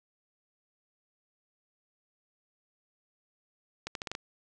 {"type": "accelerating click train", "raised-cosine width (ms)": 0.2, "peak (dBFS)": -18, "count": 6, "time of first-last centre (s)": [3.87, 4.151], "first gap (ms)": 82, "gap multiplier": 0.81, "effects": ["resampled to 24000 Hz", "8-bit"]}